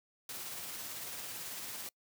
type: noise with tremolo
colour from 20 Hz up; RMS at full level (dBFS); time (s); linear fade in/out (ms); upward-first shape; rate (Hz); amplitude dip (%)
white; -42; 0.29-1.89; 2; sine; 18; 25
effects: noise-tail reverb RT60 0.1 s tail -26 dB re dry + high-pass 80 Hz 12 dB/octave